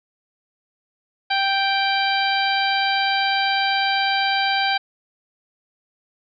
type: harmonic tone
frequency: 784 Hz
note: G5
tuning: in tune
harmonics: 1 / 2 / 3 / 4 / 5 / 6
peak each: -21 / -24 / -26 / -27 / -28 / -29 dBFS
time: 1.3-4.78 s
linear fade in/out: 10 ms
effects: none